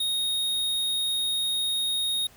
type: tone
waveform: square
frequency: 3729 Hz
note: A#7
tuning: in tune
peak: -25 dBFS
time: 0-2.27 s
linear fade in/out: 5 ms
effects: pink hiss -54 dBFS RMS until 2.36 s